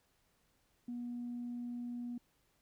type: tone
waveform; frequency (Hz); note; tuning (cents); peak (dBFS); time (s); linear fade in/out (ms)
sine; 241.5; B3; -39; -38; 0.88-2.18; 5
effects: tanh soft clip ceiling -35 dBFS + pink hiss -75 dBFS RMS until 2.61 s